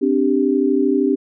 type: chord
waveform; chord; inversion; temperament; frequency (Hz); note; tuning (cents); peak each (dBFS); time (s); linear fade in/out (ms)
sine; C suspended second; none; just; 261.6 / 294.3 / 392.4; C4 / D4 / G4; 0 / +4 / +2; -18; 0.01-1.16; 20
effects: none